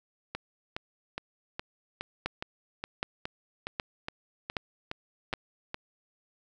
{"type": "two click trains", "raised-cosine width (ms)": 0.3, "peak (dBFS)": [-18, -14], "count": [14, 5], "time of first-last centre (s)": [[0.35, 5.744], [2.26, 5.337]], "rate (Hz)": [2.41, 1.3], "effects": []}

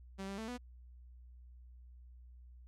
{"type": "tone with pitch steps", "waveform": "sawtooth", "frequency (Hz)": [193.6, 196.7, 221.9, 246], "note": ["G3", "G3", "A3", "B3"], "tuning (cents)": [-21, 6, 15, -7], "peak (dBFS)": -37, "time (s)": [0.18, 0.58], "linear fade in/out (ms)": 20, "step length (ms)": 100, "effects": ["added 61 Hz sine -53 dBFS peak until 2.67 s", "low-pass 9000 Hz 12 dB/octave"]}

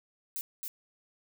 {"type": "noise with echo", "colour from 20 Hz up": "violet", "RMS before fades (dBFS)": -36, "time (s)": [0.36, 0.41], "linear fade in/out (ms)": 0, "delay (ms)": 270, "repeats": 1, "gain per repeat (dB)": -2, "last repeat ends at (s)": 0.68, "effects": []}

